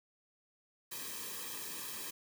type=noise with comb filter; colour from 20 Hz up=white; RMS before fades=-43 dBFS; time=0.91-2.11 s; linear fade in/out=10 ms; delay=1.4 ms; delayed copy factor=-0.85; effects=none